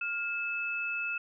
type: tone pair together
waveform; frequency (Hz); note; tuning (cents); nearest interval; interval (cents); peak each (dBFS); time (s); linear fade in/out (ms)
sine; 1407 / 2612; F6 / E7; +12 / -17; major seventh; 1071; -36 / -32; 0.01-1.18; 5
effects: none